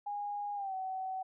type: tone with pitch glide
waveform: sine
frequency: 820 to 756.3 Hz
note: G#5 to F#5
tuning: -22 to +38 cents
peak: -35 dBFS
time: 0.06-1.23 s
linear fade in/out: 10 ms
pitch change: -140 cents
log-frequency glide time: 0.55-0.74 s
effects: none